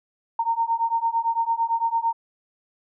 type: beating tone pair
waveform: sine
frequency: 914 / 922.9 Hz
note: A#5 / A#5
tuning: -34 / -18 cents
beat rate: 8.9 Hz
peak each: -24 / -23 dBFS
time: 0.39-2.13 s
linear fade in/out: 5 ms
effects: none